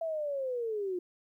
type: linear sweep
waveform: sine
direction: down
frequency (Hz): 667 to 349.2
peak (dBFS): -31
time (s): 0.01-0.99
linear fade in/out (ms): 5
effects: 12-bit